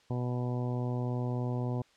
harmonic tone, 123.47 Hz, B2, in tune, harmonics 1 / 2 / 3 / 4 / 5 / 6 / 7 / 8, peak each -31 / -37 / -41 / -43 / -45 / -47 / -48 / -49 dBFS, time 0.1-1.82 s, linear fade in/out 5 ms, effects white hiss -64 dBFS RMS until 1.96 s + low-pass 5000 Hz 12 dB/octave

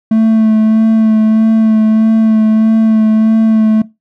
triangle tone with vibrato, 220 Hz, A3, in tune, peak -4 dBFS, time 0.11-3.82 s, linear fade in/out 5 ms, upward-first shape sine, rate 1.6 Hz, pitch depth 19 cents each way, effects noise-tail reverb RT60 0.2 s tail -18 dB re dry

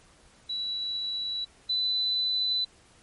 sine tone pair in turn, 3930 / 3999 Hz, B7 / B7, -9 / +21 cents, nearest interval unison, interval 30 cents, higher second, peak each -29 / -24 dBFS, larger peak second, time 0.49-1.45 / 1.69-2.65 s, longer neither, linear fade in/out 10 ms, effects pink hiss -58 dBFS RMS until 3.02 s + MP3 48 kbps

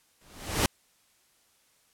pink noise with exponential growth, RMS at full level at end -21 dBFS, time 0.21-0.66 s, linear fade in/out 2 ms, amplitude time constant 96 ms, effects white hiss -66 dBFS RMS until 1.93 s + low-pass 12000 Hz 12 dB/octave

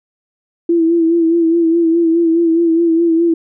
sine tone with vibrato, 333 Hz, E4, 18 cents sharp, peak -9 dBFS, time 0.69-3.34 s, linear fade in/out 5 ms, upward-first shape sine, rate 4.8 Hz, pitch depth 45 cents each way, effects none

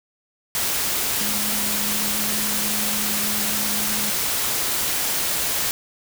sine tone in noise, 209.7 Hz, G#3, 17 cents sharp, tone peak -31 dBFS, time 1.21-4.1 s, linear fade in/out 0 ms, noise white, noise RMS -23 dBFS, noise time 0.55-5.71 s, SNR -11 dB, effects none

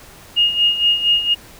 sine tone with tremolo, 2852 Hz, F7, 36 cents sharp, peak -10 dBFS, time 0.36-1.35 s, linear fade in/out 20 ms, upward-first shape sine, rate 4.3 Hz, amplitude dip 70%, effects pink hiss -42 dBFS RMS until 1.59 s

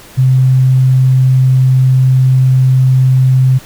sine tone, 130 Hz, C3, 11 cents flat, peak -5 dBFS, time 0.17-3.59 s, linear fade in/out 20 ms, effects pink hiss -36 dBFS RMS until 3.65 s

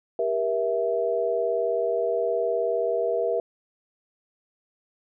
sine chord, E diminished, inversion first, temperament just, 395.6 / 474.7 / 659.3 Hz, G4 / Bb4 / E5, +16 / +31 / 0 cents, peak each -29 / -25 / -26 dBFS, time 0.19-3.4 s, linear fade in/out 2 ms, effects none

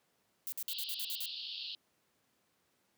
violet noise bursts, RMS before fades -39 dBFS, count 8, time 0.47-1.257 s, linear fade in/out 0 ms, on 52 ms, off 53 ms
white band-pass noise, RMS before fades -43 dBFS, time 0.68-1.75 s, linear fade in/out 2 ms, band 2800 to 4700 Hz, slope 96 dB/octave
effects pink hiss -75 dBFS RMS until 2.97 s + high-pass 150 Hz 12 dB/octave

